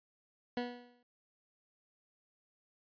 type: tone with exponential decay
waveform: 20% pulse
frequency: 243.8 Hz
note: B3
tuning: 22 cents flat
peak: -27 dBFS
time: 0.57-1.03 s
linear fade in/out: 2 ms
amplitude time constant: 98 ms
effects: resampled to 11025 Hz